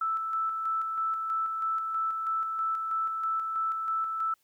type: tone with tremolo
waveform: sine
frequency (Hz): 1318.5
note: E6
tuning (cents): 0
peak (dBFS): -26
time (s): 0.01-4.34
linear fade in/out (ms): 5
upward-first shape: square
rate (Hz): 3.1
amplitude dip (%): 35
effects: white hiss -71 dBFS RMS until 4.43 s